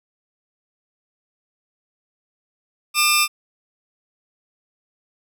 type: tone pair together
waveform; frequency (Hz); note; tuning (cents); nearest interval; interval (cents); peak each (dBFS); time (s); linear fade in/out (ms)
15% pulse; 1200 / 2649; D6 / E7; +37 / +8; octave + major second; 1371; -11; 2.94-3.28; 50
effects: none

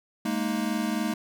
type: chord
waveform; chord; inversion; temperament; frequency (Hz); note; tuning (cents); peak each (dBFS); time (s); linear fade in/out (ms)
square; Ab suspended second; none; equal with one note detuned; 207.7 / 231.2 / 311.1; Ab3 / Bb3 / Eb4; 0 / -14 / 0; -31 / -30 / -32; 0.25-1.14; 5
effects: none

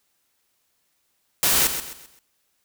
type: noise with echo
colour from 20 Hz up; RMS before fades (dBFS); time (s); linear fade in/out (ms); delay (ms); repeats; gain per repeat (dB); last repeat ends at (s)
white; -19; 1.43-1.67; 0; 130; 4; -9; 2.19
effects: white hiss -70 dBFS RMS until 2.64 s

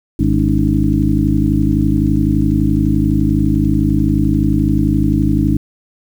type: harmonic tone with a mistuned harmonic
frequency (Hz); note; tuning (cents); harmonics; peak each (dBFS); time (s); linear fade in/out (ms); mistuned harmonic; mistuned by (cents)
51.91; G#1; 0; 1 / 2 / 3 / 4 / 5 / 6; -18 / -18 / -18 / -18 / -18 / -18; 0.19-5.57; 5; 5; +130
effects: 7-bit

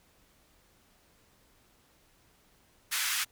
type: band-pass noise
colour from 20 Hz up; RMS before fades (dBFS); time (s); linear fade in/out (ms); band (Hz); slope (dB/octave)
pink; -31; 2.91-3.25; 20; 1400 to 16000; 24
effects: pink hiss -65 dBFS RMS until 3.31 s

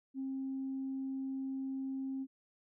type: tone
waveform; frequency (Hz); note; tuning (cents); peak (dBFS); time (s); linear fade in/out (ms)
sine; 267.2; C4; +36; -35; 0.14-2.27; 50
effects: tanh soft clip ceiling -31 dBFS

